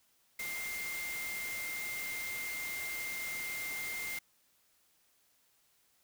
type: tone in noise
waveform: sine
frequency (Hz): 2100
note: C7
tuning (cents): +6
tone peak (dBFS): -38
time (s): 0.39-4.19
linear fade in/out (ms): 5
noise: white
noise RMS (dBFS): -43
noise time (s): 0.39-4.19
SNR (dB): +2
effects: white hiss -71 dBFS RMS until 6.03 s